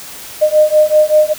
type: beating tone pair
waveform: sine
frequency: 609 / 614.2 Hz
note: D#5 / D#5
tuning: -37 / -23 cents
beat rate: 5.2 Hz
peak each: -10 dBFS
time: 0.41-1.34 s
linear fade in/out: 20 ms
effects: white hiss -31 dBFS RMS until 1.38 s

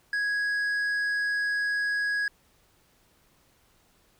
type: tone with tanh clipping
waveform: sine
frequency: 1661.2 Hz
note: G#6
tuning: in tune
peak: -26 dBFS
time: 0.13-2.28 s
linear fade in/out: 2 ms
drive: 6 dB
effects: pink hiss -64 dBFS RMS until 4.19 s

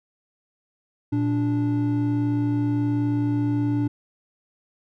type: tone pair together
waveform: triangle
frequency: 116.84 / 291.8 Hz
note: A#2 / D4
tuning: +4 / -11 cents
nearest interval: octave + major third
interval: 1585 cents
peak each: -22 / -20 dBFS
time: 1.12-3.88 s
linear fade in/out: 10 ms
effects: none

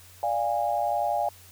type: chord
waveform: sine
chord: D diminished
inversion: none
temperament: equal with one note detuned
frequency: 587.3 / 698.5 / 820.1 Hz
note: D5 / F5 / Ab5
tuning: 0 / 0 / -22 cents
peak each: -30 / -27 / -27 dBFS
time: 0.23-1.29 s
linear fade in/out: 2 ms
effects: added 91 Hz sine -53 dBFS peak until 1.51 s + white hiss -52 dBFS RMS until 1.51 s

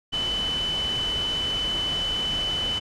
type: tone in noise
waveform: sine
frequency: 3011 Hz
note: F#7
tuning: 30 cents sharp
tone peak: -24 dBFS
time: 0.12-2.8 s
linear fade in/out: 20 ms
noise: pink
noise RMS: -33 dBFS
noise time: 0.12-2.8 s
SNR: +6 dB
effects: low-pass 6000 Hz 12 dB/octave

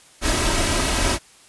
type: noise with comb filter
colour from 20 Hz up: pink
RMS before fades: -20 dBFS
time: 0.21-1.19 s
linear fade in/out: 50 ms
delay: 3.1 ms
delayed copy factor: +0.55
effects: white hiss -50 dBFS RMS until 1.48 s + resampled to 24000 Hz

